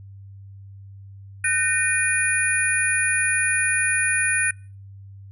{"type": "tone cluster", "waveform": "sine", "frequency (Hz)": [1508, 1835, 2447, 9670], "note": ["F#6", "A#6", "D#7", "D9"], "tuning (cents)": [32, -28, -29, 50], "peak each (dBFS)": -24, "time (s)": [1.44, 4.51], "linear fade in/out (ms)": 5, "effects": ["noise-tail reverb RT60 0.4 s tail -25 dB re dry", "added 98 Hz sine -39 dBFS peak until 5.31 s"]}